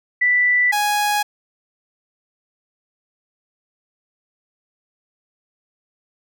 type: tone pair in turn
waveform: sine / sawtooth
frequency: 1975.5 / 830.6 Hz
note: B6 / G#5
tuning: 0 / 0 cents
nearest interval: octave + minor third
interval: 1500 cents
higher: first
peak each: -13 dBFS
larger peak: neither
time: 0.21-0.72 / 0.72-1.23 s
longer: neither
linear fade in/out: 10 ms
effects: none